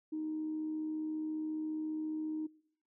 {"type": "tone with amplitude modulation", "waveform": "sine", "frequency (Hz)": 311.1, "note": "D#4", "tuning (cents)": 0, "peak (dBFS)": -33, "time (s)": [0.12, 2.47], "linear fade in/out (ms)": 10, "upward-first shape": "sine", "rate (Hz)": 74.6, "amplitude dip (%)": 30, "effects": ["noise-tail reverb RT60 0.7 s tail -24 dB re dry", "tanh soft clip ceiling -29 dBFS"]}